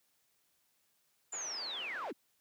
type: linear sweep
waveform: sine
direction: down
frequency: 7200 to 193.4 Hz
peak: -38 dBFS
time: 1.32-2.13 s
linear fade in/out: 10 ms
type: band-pass noise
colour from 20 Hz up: pink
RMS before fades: -50 dBFS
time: 1.32-2.12 s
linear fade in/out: 20 ms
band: 570 to 2400 Hz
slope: 12 dB/octave
effects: white hiss -75 dBFS RMS until 2.4 s + high-pass 60 Hz 12 dB/octave